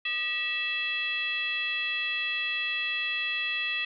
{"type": "tone with frequency modulation", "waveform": "sine", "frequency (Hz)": 2637, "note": "E7", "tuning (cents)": 0, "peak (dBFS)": -27, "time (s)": [0.05, 3.85], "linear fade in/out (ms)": 5, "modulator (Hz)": 705, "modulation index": 1.1, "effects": []}